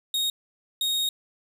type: tone pair in turn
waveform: 40% pulse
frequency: 3734 / 3734 Hz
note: A#7 / A#7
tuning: +2 / +2 cents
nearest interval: unison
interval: 0 cents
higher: neither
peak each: -22 dBFS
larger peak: neither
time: 0.14-0.3 / 0.81-1.09 s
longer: second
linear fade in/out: 2 ms
effects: none